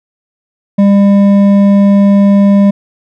triangle tone with hard clipping, 200 Hz, G3, 35 cents sharp, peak -5 dBFS, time 0.78-2.71 s, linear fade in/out 10 ms, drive 11 dB, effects none

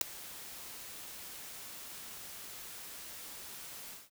white noise with ADSR envelope, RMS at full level -23 dBFS, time 0.01-4.1 s, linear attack 4 ms, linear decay 4 ms, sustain -24 dB, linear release 190 ms, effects none

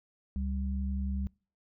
sine tone pair together, 69.21 / 196 Hz, C#2 / G3, -2 / 0 cents, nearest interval octave + tritone, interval 1802 cents, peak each -31 / -36 dBFS, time 0.36-1.27 s, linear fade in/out 0 ms, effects noise-tail reverb RT60 0.4 s tail -26 dB re dry

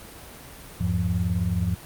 sine tone cluster, 82.9 / 102.2 / 174.7 Hz, E2 / G#2 / F3, +10 / -27 / +1 cents, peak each -26 dBFS, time 0.8-1.75 s, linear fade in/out 10 ms, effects pink hiss -43 dBFS RMS until 1.85 s + Opus 32 kbps

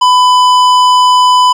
sine tone with hard clipping, 1000 Hz, B5, 21 cents sharp, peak -6 dBFS, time 0.01-1.53 s, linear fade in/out 10 ms, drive 12 dB, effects none

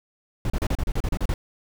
brown noise bursts, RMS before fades -23 dBFS, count 11, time 0.45-1.34 s, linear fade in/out 2 ms, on 50 ms, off 34 ms, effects none

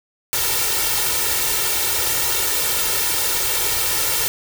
white noise with comb filter, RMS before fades -20 dBFS, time 0.33-4.28 s, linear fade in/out 0 ms, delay 2.2 ms, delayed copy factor +0.8, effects none

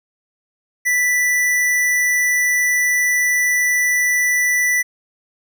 square tone, 1975.5 Hz, B6, in tune, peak -15 dBFS, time 0.85-4.83 s, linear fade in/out 20 ms, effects none

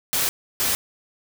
white noise bursts at uneven times, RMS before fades -22 dBFS, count 2, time 0.13-0.29 / 0.6-0.75 s, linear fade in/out 0 ms, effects none

